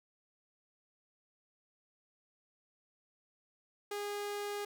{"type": "tone", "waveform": "sawtooth", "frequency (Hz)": 410, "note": "G#4", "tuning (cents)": -22, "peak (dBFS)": -33, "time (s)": [3.91, 4.65], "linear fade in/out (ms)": 5, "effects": []}